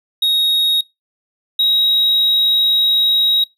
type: tone pair in turn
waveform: triangle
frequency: 3761 / 3811 Hz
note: A#7 / A#7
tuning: +15 / +38 cents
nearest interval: unison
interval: 23 cents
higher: second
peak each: -10 dBFS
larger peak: neither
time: 0.22-0.81 / 1.59-3.44 s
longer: second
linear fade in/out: 5 ms
effects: noise-tail reverb RT60 0.2 s tail -23 dB re dry